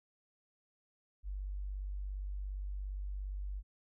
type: tone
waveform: sine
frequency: 48.65 Hz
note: G1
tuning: 12 cents flat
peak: -37 dBFS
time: 1.23-3.63 s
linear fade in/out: 50 ms
effects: none